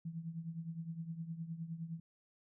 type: tone with tremolo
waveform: sine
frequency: 164.81 Hz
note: E3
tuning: in tune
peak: -37 dBFS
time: 0.05-2 s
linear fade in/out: 5 ms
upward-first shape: triangle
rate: 9.7 Hz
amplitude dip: 80%
effects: none